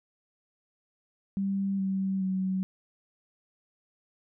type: tone with pitch steps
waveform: sine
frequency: 196 / 192.19 / 188.45 Hz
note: G3 / G3 / F#3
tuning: 0 / -34 / +32 cents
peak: -26 dBFS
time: 1.37-2.63 s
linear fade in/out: 0 ms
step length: 420 ms
effects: none